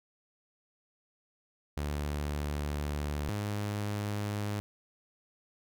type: tone pair in turn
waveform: sawtooth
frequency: 73.42 / 103.41 Hz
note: D2 / G#2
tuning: 0 / -7 cents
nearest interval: tritone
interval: 593 cents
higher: second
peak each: -28 dBFS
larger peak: neither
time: 1.77-3.29 / 3.29-4.6 s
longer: first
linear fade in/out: 0 ms
effects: none